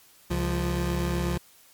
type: tone pair together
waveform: 25% pulse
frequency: 68.18 / 174.61 Hz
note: C#2 / F3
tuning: -28 / 0 cents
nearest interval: octave + major third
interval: 1628 cents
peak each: -24 dBFS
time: 0.3-1.38 s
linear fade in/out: 10 ms
effects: white hiss -56 dBFS RMS until 1.73 s + MP3 96 kbps